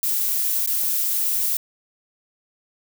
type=noise with dropouts; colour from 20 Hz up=violet; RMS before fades=-22 dBFS; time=0.03-1.57 s; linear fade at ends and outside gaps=1 ms; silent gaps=0.662-0.674 s; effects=none